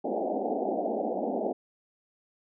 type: band-pass noise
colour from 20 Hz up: white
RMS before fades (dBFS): -30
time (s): 0.04-1.53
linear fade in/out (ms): 10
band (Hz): 200 to 800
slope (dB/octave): 96
effects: none